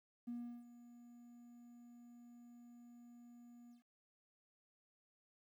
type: tone with ADSR envelope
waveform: triangle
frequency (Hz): 239.3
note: A#3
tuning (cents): +46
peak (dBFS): -38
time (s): 0.27-3.83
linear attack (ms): 15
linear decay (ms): 350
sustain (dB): -17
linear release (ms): 120
effects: tanh soft clip ceiling -39 dBFS + 13-bit